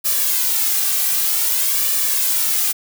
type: noise with flanger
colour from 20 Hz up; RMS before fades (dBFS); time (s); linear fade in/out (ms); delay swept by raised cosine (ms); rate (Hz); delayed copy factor
blue; -18; 0.04-2.73; 20; 1.7 to 2.57; 0.53; +0.65
effects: none